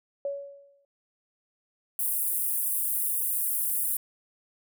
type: tone with exponential decay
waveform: sine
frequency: 562 Hz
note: C#5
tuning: 24 cents sharp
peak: -26 dBFS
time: 0.25-0.85 s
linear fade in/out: 2 ms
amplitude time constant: 130 ms
type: high-pass noise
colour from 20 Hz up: pink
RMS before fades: -28 dBFS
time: 1.99-3.97 s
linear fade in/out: 2 ms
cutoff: 9500 Hz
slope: 48 dB/octave
effects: none